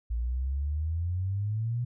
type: exponential sweep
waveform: sine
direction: up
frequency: 56.2 to 123.47 Hz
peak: -27 dBFS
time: 0.1-1.85 s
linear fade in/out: 10 ms
effects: none